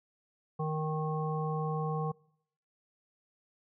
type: harmonic tone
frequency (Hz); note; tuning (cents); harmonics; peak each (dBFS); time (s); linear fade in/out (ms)
155.56; D#3; 0; 1 / 3 / 5 / 7; -32 / -37 / -39 / -40; 0.59-2.12; 10
effects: noise-tail reverb RT60 0.7 s tail -25 dB re dry